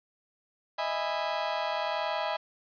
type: chord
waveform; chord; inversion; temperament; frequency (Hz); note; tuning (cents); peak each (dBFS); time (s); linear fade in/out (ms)
35% pulse; E major seventh; third; just; 618.1 / 659.3 / 824.1 / 988.9; D#5 / E5 / G#5 / B5; -12 / 0 / -14 / +2; -33; 0.78-2.37; 10
effects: resampled to 11025 Hz + 9-bit